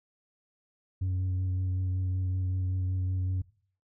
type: tone with vibrato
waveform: sine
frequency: 92.6 Hz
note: F#2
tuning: 2 cents sharp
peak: -24 dBFS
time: 1.01-3.42 s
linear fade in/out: 10 ms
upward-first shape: sine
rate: 5.3 Hz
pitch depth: 15 cents each way
effects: noise-tail reverb RT60 0.5 s tail -21 dB re dry + tanh soft clip ceiling -26 dBFS